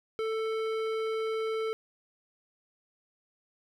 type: tone with hard clipping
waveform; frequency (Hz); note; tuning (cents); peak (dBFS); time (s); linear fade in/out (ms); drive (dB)
sine; 442.6; A4; +10; -31; 0.19-1.73; 0; 14
effects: none